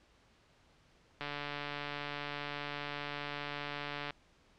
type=click train; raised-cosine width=0.3 ms; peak=-23 dBFS; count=421; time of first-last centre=1.21-4.107 s; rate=145 Hz; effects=pink hiss -66 dBFS RMS until 4.58 s + low-pass 5000 Hz 12 dB/octave